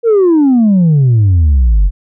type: exponential sweep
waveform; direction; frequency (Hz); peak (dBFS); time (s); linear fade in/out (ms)
sine; down; 480 to 43.65; -3; 0.03-1.91; 50
effects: tanh soft clip ceiling -4 dBFS